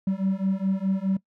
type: beating tone pair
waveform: triangle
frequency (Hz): 189.8 / 194.6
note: F#3 / G3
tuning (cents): +44 / -12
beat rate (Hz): 4.8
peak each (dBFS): -23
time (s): 0.07-1.17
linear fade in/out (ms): 5
effects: noise-tail reverb RT60 0.1 s tail -21 dB re dry + tanh soft clip ceiling -13 dBFS